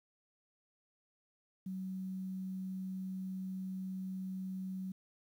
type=tone with quantisation; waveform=sine; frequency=188.2 Hz; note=F#3; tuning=30 cents sharp; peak=-38 dBFS; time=1.66-4.92 s; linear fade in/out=5 ms; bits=11; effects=none